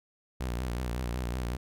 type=tone with vibrato; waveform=sawtooth; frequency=61.2 Hz; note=B1; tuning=15 cents flat; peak=-27 dBFS; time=0.4-1.57 s; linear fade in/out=10 ms; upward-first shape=triangle; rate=5.4 Hz; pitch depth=110 cents each way; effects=none